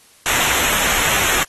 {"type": "noise with comb filter", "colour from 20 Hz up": "pink", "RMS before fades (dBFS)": -18, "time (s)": [0.26, 1.43], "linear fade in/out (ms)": 0, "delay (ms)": 0.21, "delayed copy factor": -0.75, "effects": ["white hiss -50 dBFS RMS until 1.48 s", "AAC 32 kbps"]}